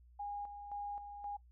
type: tone with tremolo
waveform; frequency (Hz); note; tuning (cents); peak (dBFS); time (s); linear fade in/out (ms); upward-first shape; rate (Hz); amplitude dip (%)
sine; 817; G#5; -29; -39; 0.19-1.37; 10; square; 1.9; 55
effects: noise-tail reverb RT60 0.1 s tail -19 dB re dry + added 60 Hz sine -59 dBFS peak until 1.51 s